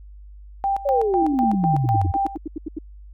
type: tone with tremolo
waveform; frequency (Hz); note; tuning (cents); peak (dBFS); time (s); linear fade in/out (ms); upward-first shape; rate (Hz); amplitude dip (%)
sine; 789; G5; +11; -18; 0.64-2.36; 0; square; 4; 80
type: exponential sweep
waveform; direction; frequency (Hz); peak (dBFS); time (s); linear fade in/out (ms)
sine; down; 585 to 83.2; -18; 0.85-2.12; 10
type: tone bursts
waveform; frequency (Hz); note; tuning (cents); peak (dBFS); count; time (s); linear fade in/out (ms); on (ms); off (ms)
sine; 310; D#4; -6; -24; 16; 1.22-2.787; 5; 22; 81
effects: added 50 Hz sine -39 dBFS peak until 3.13 s